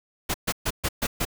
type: noise bursts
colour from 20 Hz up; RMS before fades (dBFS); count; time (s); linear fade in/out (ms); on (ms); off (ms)
pink; -25; 6; 0.29-1.252; 10; 52; 130
effects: none